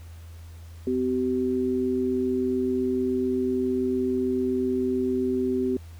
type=tone pair together; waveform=sine; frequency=255 / 382.1 Hz; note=C4 / G4; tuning=-44 / -44 cents; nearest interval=perfect fifth; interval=700 cents; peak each=-25 dBFS; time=0.87-5.77 s; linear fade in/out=2 ms; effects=added 83 Hz sine -40 dBFS peak until 5.99 s + pink hiss -55 dBFS RMS until 5.99 s